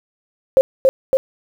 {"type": "tone with echo", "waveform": "sine", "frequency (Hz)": 530, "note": "C5", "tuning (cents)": 22, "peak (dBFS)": -6, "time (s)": [0.57, 0.61], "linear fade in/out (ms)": 0, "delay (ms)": 280, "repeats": 2, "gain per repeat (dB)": -2, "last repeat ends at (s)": 1.17, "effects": ["7-bit"]}